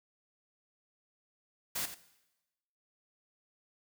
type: noise with echo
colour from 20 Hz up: white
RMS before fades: -35 dBFS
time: 1.75-1.86 s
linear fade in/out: 10 ms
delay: 88 ms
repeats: 1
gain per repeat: -11 dB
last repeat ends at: 1.948 s
effects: noise-tail reverb RT60 1.0 s tail -17 dB re dry